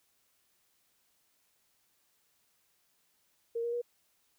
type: tone with pitch steps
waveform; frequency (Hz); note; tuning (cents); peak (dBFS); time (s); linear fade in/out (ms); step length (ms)
sine; 464.1 / 471.9 / 479.9; A#4 / A#4 / B4; -8 / +21 / -50; -31; 3.55-3.817; 10; 89
effects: white hiss -73 dBFS RMS until 4.38 s